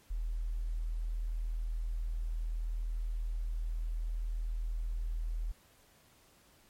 sine tone, 40.34 Hz, E1, 37 cents flat, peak -32 dBFS, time 0.1-5.52 s, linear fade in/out 10 ms, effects pink hiss -64 dBFS RMS until 6.69 s + MP3 64 kbps

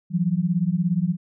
sine beating tone pair, 166.8 / 183.8 Hz, E3 / F#3, +21 / -11 cents, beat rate 17 Hz, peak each -22 dBFS, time 0.1-1.17 s, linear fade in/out 50 ms, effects none

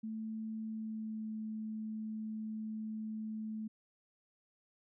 sine tone with pitch glide, 220 to 217.6 Hz, A3 to A3, 0 to -19 cents, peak -38 dBFS, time 0.03-3.68 s, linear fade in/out 10 ms, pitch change -19 cents, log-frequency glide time 0.65-1.32 s, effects none

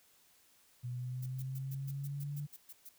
sine linear sweep, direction up, 122.1 to 146.4 Hz, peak -37 dBFS, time 0.83-2.47 s, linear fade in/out 20 ms
violet noise bursts, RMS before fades -50 dBFS, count 11, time 1.22-2.893 s, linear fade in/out 10 ms, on 43 ms, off 120 ms
effects white hiss -67 dBFS RMS until 2.98 s

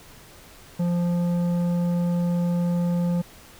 sine tone with tanh clipping, 174.2 Hz, F3, 4 cents flat, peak -22 dBFS, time 0.79-3.22 s, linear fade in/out 10 ms, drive 10 dB, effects pink hiss -48 dBFS RMS until 3.59 s

